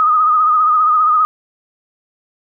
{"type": "tone with vibrato", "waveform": "sine", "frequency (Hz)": 1244.5, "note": "D#6", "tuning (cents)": 0, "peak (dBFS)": -9, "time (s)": [0, 1.25], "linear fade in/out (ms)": 0, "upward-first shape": "sine", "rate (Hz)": 15, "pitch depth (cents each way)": 51, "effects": []}